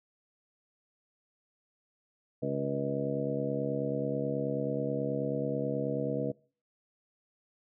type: harmonic tone with a mistuned harmonic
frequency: 69.3 Hz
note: C#2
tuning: in tune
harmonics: 2 / 3 / 4 / 5 / 6 / 7 / 8 / 9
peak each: -36 / -38 / -36 / -42 / -45 / -34 / -46 / -38 dBFS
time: 2.42-6.32 s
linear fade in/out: 10 ms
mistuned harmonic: 9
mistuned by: +20 cents
effects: noise-tail reverb RT60 0.4 s tail -22 dB re dry